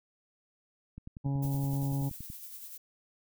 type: click train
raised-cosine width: 5 ms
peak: -31 dBFS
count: 15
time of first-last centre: 0.98-2.301 s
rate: 10.6 Hz
type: harmonic tone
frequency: 138.59 Hz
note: C#3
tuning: in tune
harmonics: 1 / 2 / 3 / 4 / 5 / 6 / 7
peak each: -29 / -36 / -51 / -49 / -55 / -47 / -57 dBFS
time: 1.24-2.1 s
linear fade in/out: 20 ms
type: noise with tremolo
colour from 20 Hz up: violet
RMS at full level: -44 dBFS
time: 1.42-2.78 s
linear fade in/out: 10 ms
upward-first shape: sine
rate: 10 Hz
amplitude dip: 40%
effects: none